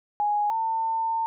sine tone pair in turn, 830.6 / 899.7 Hz, G#5 / A5, 0 / +38 cents, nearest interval minor second, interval 138 cents, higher second, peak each -21 / -23 dBFS, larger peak first, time 0.2-0.5 / 0.5-1.26 s, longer second, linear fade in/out 0 ms, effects none

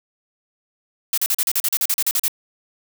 blue noise bursts, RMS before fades -19 dBFS, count 14, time 1.13-2.281 s, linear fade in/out 2 ms, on 46 ms, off 39 ms, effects none

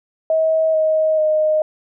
sine tone with pitch steps, 639 / 628.7 / 618.7 Hz, D#5 / D#5 / D#5, +46 / +18 / -10 cents, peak -13 dBFS, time 0.3-1.62 s, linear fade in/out 2 ms, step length 440 ms, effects none

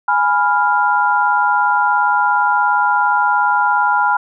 sine chord, F diminished, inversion first, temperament equal, 830.6 / 987.8 / 1396.9 Hz, Ab5 / Cb6 / F6, 0 / 0 / 0 cents, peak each -16 dBFS, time 0.08-4.17 s, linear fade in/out 5 ms, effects none

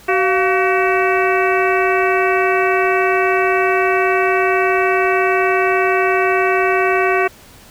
harmonic tone with a mistuned harmonic, 378.3 Hz, F#4, 38 cents sharp, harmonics 1 / 2 / 3 / 4 / 5 / 6 / 7, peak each -16 / -19 / -21 / -22 / -23 / -24 / -24 dBFS, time 0.08-7.28 s, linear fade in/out 10 ms, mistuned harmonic 2, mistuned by -130 cents, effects pink hiss -43 dBFS RMS until 7.7 s

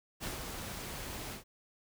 pink noise with ADSR envelope, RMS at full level -38 dBFS, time 0.2-1.44 s, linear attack 41 ms, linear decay 120 ms, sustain -4 dB, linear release 120 ms, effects none

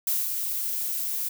violet noise with ADSR envelope, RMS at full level -24 dBFS, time 0.07-1.29 s, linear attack 4 ms, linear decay 200 ms, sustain -5 dB, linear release 8 ms, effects none

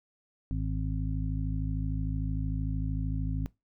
harmonic tone with a mistuned harmonic, 53.2 Hz, G#1, 42 cents sharp, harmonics 1 / 2 / 3 / 5, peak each -31 / -34 / -36 / -38 dBFS, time 0.51-3.46 s, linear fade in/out 0 ms, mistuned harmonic 5, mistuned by -26 cents, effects noise-tail reverb RT60 0.2 s tail -21 dB re dry

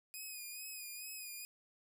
5% pulse tone with vibrato, 2489 Hz, D#7, in tune, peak -36 dBFS, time 0.14-1.45 s, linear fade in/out 0 ms, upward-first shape sine, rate 2.3 Hz, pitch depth 51 cents each way, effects none

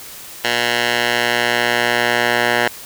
10% pulse tone with band-pass filter sweep, 120 Hz, B2, 49 cents flat, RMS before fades -17 dBFS, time 0.44-2.68 s, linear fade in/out 5 ms, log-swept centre 2700 to 1700 Hz, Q 1, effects white hiss -35 dBFS RMS until 2.85 s

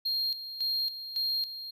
triangle tone with tremolo, 4222 Hz, C8, 15 cents sharp, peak -26 dBFS, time 0.05-1.71 s, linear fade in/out 10 ms, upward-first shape square, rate 1.8 Hz, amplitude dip 70%, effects none

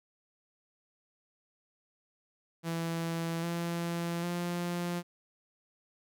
sawtooth tone with pitch steps, 166.2 / 170.28 / 174.46 Hz, E3 / F3 / F3, +15 / -44 / -2 cents, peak -28 dBFS, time 2.63-5.03 s, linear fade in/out 50 ms, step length 800 ms, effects none

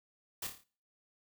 white noise with echo, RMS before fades -39 dBFS, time 0.42-0.47 s, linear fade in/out 5 ms, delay 28 ms, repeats 6, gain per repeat -5 dB, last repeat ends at 0.638 s, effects noise-tail reverb RT60 0.4 s tail -20 dB re dry

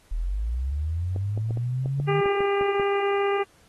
sine linear sweep, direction up, 36.61 to 152.3 Hz, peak -24 dBFS, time 0.11-2.21 s, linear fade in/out 10 ms
clicks, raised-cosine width 2 ms, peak -22 dBFS, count 10, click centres 1.162 / 1.376 / 1.508 / 1.573 / 1.859 / 2 / 2.259 / 2.406 / 2.611 / 2.798 s
harmonic tone, 400 Hz, G4, 35 cents sharp, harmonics 1 / 2 / 3 / 4 / 5 / 6 / 7, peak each -22 / -29 / -31 / -39 / -35 / -38 / -40 dBFS, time 2.07-3.44 s, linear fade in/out 20 ms
effects pink hiss -59 dBFS RMS until 3.68 s + AAC 32 kbps

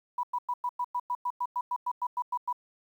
sine tone bursts, 981 Hz, B5, 12 cents flat, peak -27 dBFS, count 16, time 0.18-2.528 s, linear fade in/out 5 ms, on 53 ms, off 100 ms, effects 10-bit

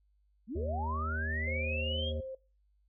sine linear sweep, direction up, 187.3 to 3326 Hz, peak -35 dBFS, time 0.47-2.13 s, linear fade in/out 50 ms
harmonic tone, 78.5 Hz, D#2, 16 cents sharp, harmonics 1 / 3 / 5 / 7 / 8, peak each -34 / -44 / -48 / -51 / -52 dBFS, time 0.55-2.21 s, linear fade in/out 10 ms
sine tone with pitch glide, 523.3 to 527.2 Hz, C5 to C5, 0 to +13 cents, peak -39 dBFS, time 1.47-2.35 s, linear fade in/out 5 ms, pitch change +13 cents, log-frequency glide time 1.76-2.17 s
effects noise-tail reverb RT60 0.3 s tail -20 dB re dry + added 50 Hz sine -67 dBFS peak until 2.88 s

